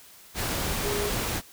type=tone in noise; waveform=sine; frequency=410.4 Hz; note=G#4; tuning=21 cents flat; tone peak=-28 dBFS; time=0.82-1.12 s; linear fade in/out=50 ms; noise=pink; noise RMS=-29 dBFS; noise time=0.34-1.42 s; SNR=-2 dB; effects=white hiss -51 dBFS RMS until 1.52 s